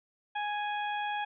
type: harmonic tone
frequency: 830.6 Hz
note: G#5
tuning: in tune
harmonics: 1 / 2 / 3 / 4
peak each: -32 / -38 / -42 / -44 dBFS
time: 0.35-1.25 s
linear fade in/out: 10 ms
effects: none